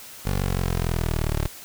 15% pulse exponential sweep, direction down, 49 to 36.1 Hz, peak -16 dBFS, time 0.25-1.48 s, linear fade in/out 10 ms, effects white hiss -42 dBFS RMS until 1.64 s

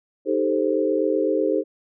sine chord, A half-diminished seventh, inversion second, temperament equal, 311.1 / 392 / 440 / 523.3 Hz, Eb4 / G4 / A4 / C5, 0 / 0 / 0 / 0 cents, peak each -24 dBFS, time 0.25-1.64 s, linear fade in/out 50 ms, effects none

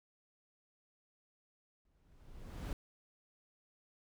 brown noise with exponential growth, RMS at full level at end -36 dBFS, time 1.85-2.73 s, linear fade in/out 2 ms, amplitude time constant 190 ms, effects none

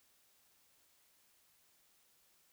silence, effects white hiss -71 dBFS RMS until 2.52 s

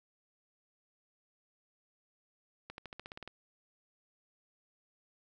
accelerating click train, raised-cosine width 0.3 ms, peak -28 dBFS, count 10, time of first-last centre 2.7-3.276 s, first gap 81 ms, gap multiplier 0.94, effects none

